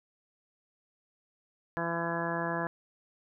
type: harmonic tone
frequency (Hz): 168.4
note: E3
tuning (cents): +37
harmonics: 1 / 2 / 3 / 4 / 5 / 6 / 7 / 8 / 9 / 10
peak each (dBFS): -37 / -38 / -39 / -37 / -42 / -37 / -46 / -43 / -46 / -37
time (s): 1.77-2.67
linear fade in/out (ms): 0
effects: none